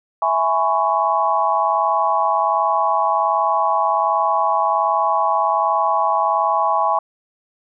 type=chord; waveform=sine; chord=C# minor seventh; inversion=first; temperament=equal with one note detuned; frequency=659.3 / 830.6 / 1007.4 / 1108.7 Hz; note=E5 / G#5 / B5 / C#6; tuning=0 / 0 / +34 / 0 cents; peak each=-22 / -19 / -21 / -20 dBFS; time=0.22-6.99 s; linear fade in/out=2 ms; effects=none